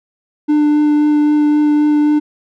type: tone with vibrato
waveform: triangle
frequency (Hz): 298.1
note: D4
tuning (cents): +26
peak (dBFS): -7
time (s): 0.48-2.2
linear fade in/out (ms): 20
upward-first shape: sine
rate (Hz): 3.8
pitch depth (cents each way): 8
effects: none